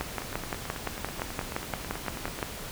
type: two click trains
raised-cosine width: 0.5 ms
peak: -21 / -14 dBFS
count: 21 / 15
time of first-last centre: 0.22-2.389 / 0.01-2.428 s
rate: 9.22 / 5.79 Hz
effects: pink hiss -39 dBFS RMS until 2.71 s